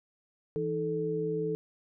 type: tone cluster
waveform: sine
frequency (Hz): 163.9 / 315.7 / 437.7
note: E3 / D#4 / A4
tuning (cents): -10 / +25 / -9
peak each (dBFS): -35 / -38 / -30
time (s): 0.56-1.55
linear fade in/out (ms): 0
effects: none